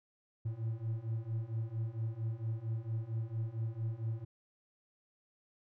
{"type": "beating tone pair", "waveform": "triangle", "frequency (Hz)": [110, 114.4], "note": ["A2", "A#2"], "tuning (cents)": [0, -32], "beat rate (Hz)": 4.4, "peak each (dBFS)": [-37, -35], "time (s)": [0.45, 4.25], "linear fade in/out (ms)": 10, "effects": []}